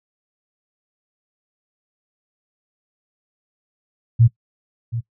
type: tone with echo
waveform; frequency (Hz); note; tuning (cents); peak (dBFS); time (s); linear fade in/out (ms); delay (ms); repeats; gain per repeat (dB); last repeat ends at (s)
sine; 116.54; A#2; 0; -8; 4.19-4.28; 20; 730; 1; -13; 5.01
effects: noise-tail reverb RT60 0.1 s tail -20 dB re dry